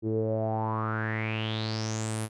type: tone with low-pass filter sweep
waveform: sawtooth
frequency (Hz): 110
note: A2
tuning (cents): 0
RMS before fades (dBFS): -30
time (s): 0.02-2.29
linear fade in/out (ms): 50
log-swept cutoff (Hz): 350 to 11000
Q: 7.4
effects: none